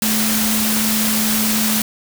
sine tone in noise, 217.2 Hz, A3, 22 cents flat, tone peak -19 dBFS, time 0.02-1.82 s, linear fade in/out 2 ms, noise white, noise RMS -19 dBFS, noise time 0.02-1.82 s, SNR -3 dB, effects none

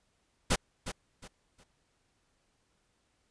pink noise with echo, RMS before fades -26 dBFS, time 0.5-0.56 s, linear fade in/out 10 ms, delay 360 ms, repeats 3, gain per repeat -11 dB, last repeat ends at 1.64 s, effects pink hiss -74 dBFS RMS until 3.3 s + resampled to 22050 Hz

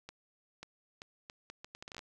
accelerating click train, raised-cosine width 0.2 ms, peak -28 dBFS, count 14, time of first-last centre 0.09-1.992 s, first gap 540 ms, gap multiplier 0.72, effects none

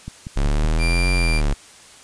click train, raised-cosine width 5 ms, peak -18 dBFS, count 4, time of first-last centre 0.08-0.646 s, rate 5.3 Hz
square exponential two-way sweep, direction up then down, 34.55 to 45.66 to 34.55 Hz, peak -17 dBFS, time 0.36-1.54 s, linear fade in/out 10 ms, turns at 1.12 s
35% pulse tone, 2370 Hz, D7, 15 cents sharp, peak -21 dBFS, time 0.78-1.42 s, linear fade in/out 50 ms
effects white hiss -45 dBFS RMS until 2.03 s + resampled to 22050 Hz

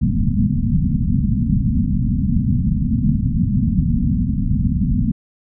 white low-pass noise, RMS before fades -17 dBFS, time 0.01-5.12 s, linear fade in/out 10 ms, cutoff 250 Hz, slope 96 dB/octave, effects none

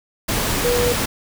sine tone in noise, 485.3 Hz, B4, 30 cents flat, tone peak -17 dBFS, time 0.64-0.93 s, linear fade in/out 10 ms, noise pink, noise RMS -21 dBFS, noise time 0.28-1.06 s, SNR +1 dB, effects none

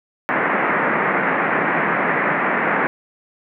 white band-pass noise, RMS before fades -19 dBFS, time 0.29-2.87 s, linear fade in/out 0 ms, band 150 to 2100 Hz, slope 48 dB/octave, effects none

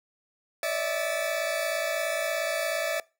40% pulse tone cluster, 564 / 596 / 653 / 1744 / 2285 Hz, C#5 / D5 / E5 / A6 / D7, +30 / +25 / -17 / -16 / -48 cents, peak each -38 / -32 / -29 / -34 / -36 dBFS, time 0.63-3 s, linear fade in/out 2 ms, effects noise-tail reverb RT60 0.3 s tail -23 dB re dry

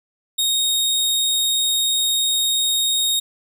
sawtooth tone, 3729 Hz, A#7, in tune, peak -14 dBFS, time 0.38-3.2 s, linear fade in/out 10 ms, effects none

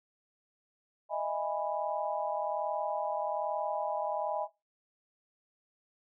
sine chord, E major seventh, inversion third, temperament just, 618.1 / 659.3 / 824.1 / 988.9 Hz, D#5 / E5 / G#5 / B5, -12 / 0 / -14 / +2 cents, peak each -35 / -36 / -35 / -39 dBFS, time 1.09-4.48 s, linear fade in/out 50 ms, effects noise-tail reverb RT60 0.2 s tail -17 dB re dry

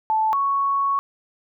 sine tone pair in turn, 875 / 1110.1 Hz, A5 / C#6, -10 / +2 cents, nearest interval major third, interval 412 cents, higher second, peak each -17 / -18 dBFS, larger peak first, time 0.1-0.33 / 0.33-0.99 s, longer second, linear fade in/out 0 ms, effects none

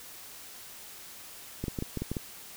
clicks, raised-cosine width 3 ms, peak -19 dBFS, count 8, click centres 1.64 / 1.682 / 1.788 / 1.824 / 1.973 / 2.02 / 2.116 / 2.168 s, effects white hiss -47 dBFS RMS until 2.56 s

